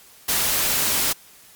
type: noise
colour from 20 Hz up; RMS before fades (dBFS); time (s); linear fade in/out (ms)
white; -21; 0.28-1.13; 10
effects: white hiss -49 dBFS RMS until 1.55 s + Opus 48 kbps